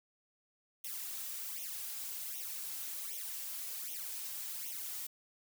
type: noise with flanger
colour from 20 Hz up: blue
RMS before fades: -42 dBFS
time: 0.84-5.07 s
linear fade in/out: 5 ms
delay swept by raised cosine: 0.32 to 3.82 ms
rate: 1.3 Hz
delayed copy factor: +0.95
effects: none